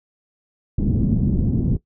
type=low-pass noise; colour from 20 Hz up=white; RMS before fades=-19 dBFS; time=0.78-1.77 s; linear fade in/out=5 ms; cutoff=240 Hz; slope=24 dB/octave; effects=noise-tail reverb RT60 0.1 s tail -17 dB re dry